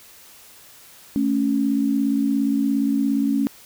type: tone pair together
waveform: sine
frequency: 220 / 277.2 Hz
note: A3 / C#4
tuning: 0 / 0 cents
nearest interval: major third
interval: 400 cents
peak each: -22 / -19 dBFS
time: 1.16-3.47 s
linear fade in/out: 0 ms
effects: white hiss -47 dBFS RMS until 3.65 s